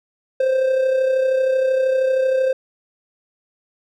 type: tone with amplitude modulation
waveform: triangle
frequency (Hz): 523.3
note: C5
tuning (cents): 0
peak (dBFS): -11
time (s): 0.4-2.53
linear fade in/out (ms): 5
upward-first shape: sine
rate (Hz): 32.9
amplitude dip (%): 45
effects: none